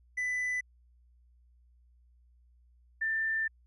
triangle / sine tone pair in turn, 1995 / 1783 Hz, B6 / A6, +17 / +22 cents, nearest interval major second, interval 195 cents, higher first, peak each -28 dBFS, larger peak neither, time 0.17-0.61 / 3.01-3.48 s, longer second, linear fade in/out 10 ms, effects added 60 Hz sine -60 dBFS peak until 3.66 s + resampled to 24000 Hz

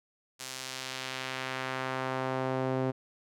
sawtooth tone with band-pass filter sweep, 130.81 Hz, C3, in tune, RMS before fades -34 dBFS, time 0.39-2.92 s, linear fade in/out 20 ms, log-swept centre 7200 to 420 Hz, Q 0.83, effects none

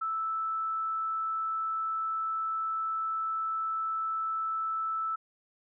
sine tone, 1316 Hz, E6, 3 cents flat, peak -29 dBFS, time 0.01-5.16 s, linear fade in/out 10 ms, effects none

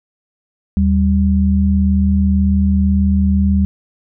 sine tone pair together, 77.78 / 195.99 Hz, D#2 / G3, 0 / 0 cents, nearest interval octave + major third, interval 1600 cents, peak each -13 dBFS, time 0.77-3.65 s, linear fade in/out 0 ms, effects none

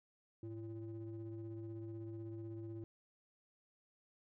triangle ring-modulated tone, 115 Hz, A#2, 23 cents flat, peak -39 dBFS, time 0.43-2.84 s, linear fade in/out 0 ms, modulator 222 Hz, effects none

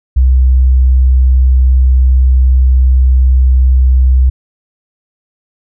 sine tone, 64.1 Hz, C2, 35 cents flat, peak -4 dBFS, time 0.16-4.3 s, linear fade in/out 10 ms, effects none

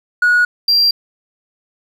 triangle tone pair in turn, 1456 / 4739 Hz, F#6 / D8, -28 / +15 cents, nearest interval octave + minor sixth, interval 2043 cents, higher second, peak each -6 / -7 dBFS, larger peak first, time 0.22-0.45 / 0.68-0.91 s, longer neither, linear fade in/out 5 ms, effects tanh soft clip ceiling -5 dBFS

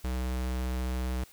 square tone, 63.2 Hz, B1, 41 cents sharp, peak -30 dBFS, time 0.04-1.24 s, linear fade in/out 5 ms, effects white hiss -56 dBFS RMS until 1.32 s

